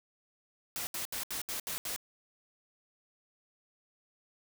white noise bursts, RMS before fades -37 dBFS, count 7, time 0.76-1.962 s, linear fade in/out 0 ms, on 110 ms, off 72 ms, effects none

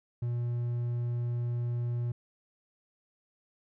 triangle tone, 120 Hz, B2, 49 cents flat, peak -27 dBFS, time 0.22-2.12 s, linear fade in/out 5 ms, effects none

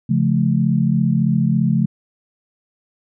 sine chord, Db augmented, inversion none, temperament just, 138.59 / 173.24 / 216.5 Hz, Db3 / F3 / A3, 0 / -14 / -28 cents, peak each -18 dBFS, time 0.09-1.86 s, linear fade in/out 10 ms, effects none

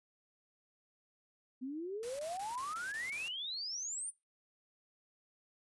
sine exponential sweep, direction up, 247.8 to 9460 Hz, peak -38 dBFS, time 1.61-4.11 s, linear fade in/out 20 ms
white noise bursts, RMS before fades -49 dBFS, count 7, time 2.03-3.282 s, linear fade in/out 0 ms, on 160 ms, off 22 ms
effects noise-tail reverb RT60 0.2 s tail -17 dB re dry + resampled to 24000 Hz

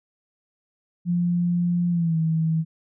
sine tone with pitch glide, 174.61 to 161.05 Hz, F3 to E3, 0 to -40 cents, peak -19 dBFS, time 1.05-2.65 s, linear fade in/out 50 ms, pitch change -140 cents, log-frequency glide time 1.9-2.17 s, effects none

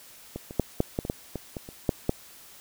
clicks, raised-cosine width 2 ms, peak -20 / -25 / -8 / -8 / -13 / -20 / -13 / -18 / -20 / -27 / -8 / -9 dBFS, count 12, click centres 0.36 / 0.509 / 0.597 / 0.804 / 0.989 / 1.051 / 1.099 / 1.357 / 1.568 / 1.689 / 1.892 / 2.094 s, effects white hiss -50 dBFS RMS until 2.6 s

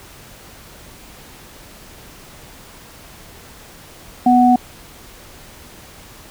sine tone pair together, 246.9 / 741.9 Hz, B3 / F#5, 0 / +4 cents, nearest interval octave + perfect fifth, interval 1904 cents, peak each -11 dBFS, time 4.26-4.56 s, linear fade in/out 5 ms, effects pink hiss -41 dBFS RMS until 6.3 s

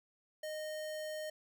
square tone, 617 Hz, D#5, 15 cents flat, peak -40 dBFS, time 0.43-1.3 s, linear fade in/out 5 ms, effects 13-bit

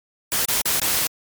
white noise with dropouts, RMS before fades -21 dBFS, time 0.32-1.07 s, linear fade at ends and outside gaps 0 ms, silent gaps 0.453-0.485 / 0.615-0.656 / 0.797-0.817 s, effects MP3 96 kbps

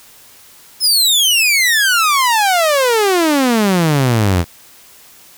sawtooth exponential sweep, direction down, 5274 to 82 Hz, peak -7 dBFS, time 0.8-4.45 s, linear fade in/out 50 ms, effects white hiss -43 dBFS RMS until 5.37 s

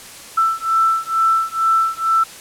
sine beating tone pair, 1328 / 1330.2 Hz, E6 / E6, +12 / +15 cents, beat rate 2.2 Hz, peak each -17 dBFS, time 0.37-2.24 s, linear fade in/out 10 ms, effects white hiss -37 dBFS RMS until 2.4 s + low-pass 11000 Hz 12 dB/octave

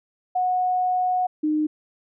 sine tone pair in turn, 732 / 305.6 Hz, F#5 / D#4, -19 / -31 cents, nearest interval octave + minor third, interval 1512 cents, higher first, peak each -19 dBFS, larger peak neither, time 0.35-1.27 / 1.43-1.67 s, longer first, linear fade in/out 10 ms, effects none

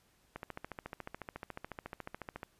click train, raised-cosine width 0.5 ms, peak -26 dBFS, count 30, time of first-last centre 0.36-2.431 s, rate 14 Hz, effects pink hiss -70 dBFS RMS until 2.59 s + resampled to 32000 Hz

